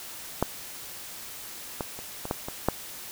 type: clicks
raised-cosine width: 1 ms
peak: -8 / -15 / -26 / -19 / -12 / -19 / -7 dBFS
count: 7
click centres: 0.426 / 1.808 / 1.99 / 2.254 / 2.311 / 2.485 / 2.686 s
effects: white hiss -41 dBFS RMS until 3.11 s